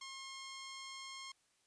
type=tone; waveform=10% pulse; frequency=1072 Hz; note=C6; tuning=42 cents sharp; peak=-38 dBFS; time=0.01-1.32 s; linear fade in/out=5 ms; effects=white hiss -75 dBFS RMS until 1.66 s + resampled to 22050 Hz